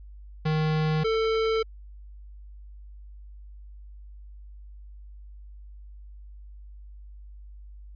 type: tone pair in turn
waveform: square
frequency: 155.56 / 445.2 Hz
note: D#3 / A4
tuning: 0 / +20 cents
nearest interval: octave + tritone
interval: 1820 cents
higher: second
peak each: -23 dBFS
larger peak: neither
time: 0.45-1.04 / 1.04-1.63 s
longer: neither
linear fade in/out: 10 ms
effects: added 50 Hz sine -42 dBFS peak until 7.95 s + resampled to 11025 Hz